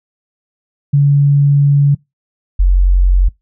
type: tone pair in turn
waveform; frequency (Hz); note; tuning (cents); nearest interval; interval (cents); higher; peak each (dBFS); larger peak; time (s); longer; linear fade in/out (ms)
sine; 142.3 / 45.53; C#3 / F#1; +46 / -27; octave + minor sixth; 1973; first; -6; neither; 0.93-1.95 / 2.59-3.29; first; 10
effects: noise-tail reverb RT60 0.2 s tail -25 dB re dry